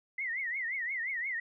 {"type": "tone with vibrato", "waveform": "sine", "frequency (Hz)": 2000, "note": "B6", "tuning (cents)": 21, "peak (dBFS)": -32, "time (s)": [0.18, 1.4], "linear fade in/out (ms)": 5, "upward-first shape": "triangle", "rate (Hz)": 5.7, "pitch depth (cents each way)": 190, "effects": []}